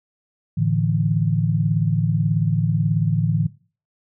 sine chord, A suspended fourth, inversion none, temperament just, 110 / 146.67 / 165 Hz, A2 / D3 / E3, 0 / -2 / +2 cents, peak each -21 dBFS, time 0.57-3.47 s, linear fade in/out 10 ms, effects noise-tail reverb RT60 0.4 s tail -20 dB re dry

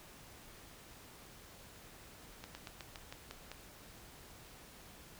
slowing click train, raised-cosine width 0.2 ms, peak -28 dBFS, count 8, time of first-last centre 2.44-3.516 s, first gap 110 ms, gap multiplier 1.11, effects pink hiss -56 dBFS RMS until 5.19 s

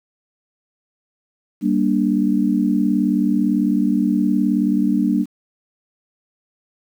sine chord, G minor, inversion none, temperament just, 196 / 235.2 / 294 Hz, G3 / Bb3 / D4, 0 / +16 / +2 cents, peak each -19 dBFS, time 1.61-5.26 s, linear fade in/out 50 ms, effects 8-bit

